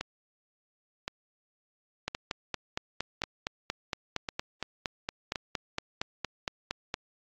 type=two click trains; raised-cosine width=0.2 ms; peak=-15 / -13 dBFS; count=6 / 22; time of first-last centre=0.01-5.358 / 2.08-6.941 s; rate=0.935 / 4.32 Hz; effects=low-pass 6000 Hz 12 dB/octave + AAC 32 kbps